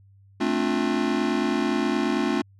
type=chord; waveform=square; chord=D minor seventh; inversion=second; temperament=just; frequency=220.2 / 264.3 / 293.7 / 352.4 Hz; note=A3 / C4 / D4 / F4; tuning=+2 / +18 / 0 / +16 cents; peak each=-28 dBFS; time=0.4-2.42 s; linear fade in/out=10 ms; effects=added 98 Hz sine -51 dBFS peak until 2.59 s + low-pass 5000 Hz 12 dB/octave